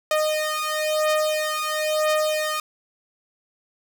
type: beating tone pair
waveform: sawtooth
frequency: 615 / 616 Hz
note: D#5 / D#5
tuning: -20 / -17 cents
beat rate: 1 Hz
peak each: -20 dBFS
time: 0.11-2.6 s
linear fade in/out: 2 ms
effects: none